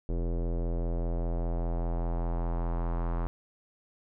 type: tone with low-pass filter sweep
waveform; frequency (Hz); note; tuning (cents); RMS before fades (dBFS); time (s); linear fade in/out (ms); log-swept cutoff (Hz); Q
square; 42.52; F1; -46; -30; 0.09-3.27; 0; 450 to 1100; 2
effects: none